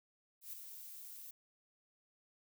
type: noise with ADSR envelope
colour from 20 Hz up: violet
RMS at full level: -45 dBFS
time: 0.41-1.31 s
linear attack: 120 ms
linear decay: 7 ms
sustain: -6 dB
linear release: 5 ms
effects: none